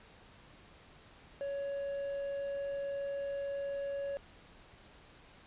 triangle tone, 559 Hz, C#5, 14 cents sharp, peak -33 dBFS, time 1.41-4.17 s, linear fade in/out 0 ms, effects pink hiss -58 dBFS RMS until 5.46 s + resampled to 8000 Hz

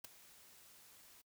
white noise with ADSR envelope, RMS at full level -44 dBFS, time 0.04-1.22 s, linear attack 7 ms, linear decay 8 ms, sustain -18 dB, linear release 13 ms, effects noise-tail reverb RT60 0.1 s tail -25 dB re dry

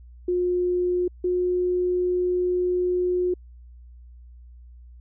sine tone pair in turn, 357.9 / 360 Hz, F4 / F#4, +42 / -47 cents, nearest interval unison, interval 11 cents, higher second, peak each -20 dBFS, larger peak neither, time 0.28-1.08 / 1.24-3.34 s, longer second, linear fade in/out 5 ms, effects added 60 Hz sine -43 dBFS peak until 5 s

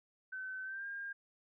sine tone with pitch glide, 1525 to 1609.2 Hz, G6 to G6, -48 to +45 cents, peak -40 dBFS, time 0.32-1.13 s, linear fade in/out 10 ms, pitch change +93 cents, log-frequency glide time 0.63-0.86 s, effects none

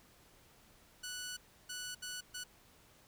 10% pulse tone bursts at uneven times, 1480 Hz, F#6, in tune, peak -33 dBFS, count 4, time 1.03-1.37 / 1.69-1.95 / 2.02-2.21 / 2.34-2.44 s, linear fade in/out 10 ms, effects pink hiss -64 dBFS RMS until 3.07 s

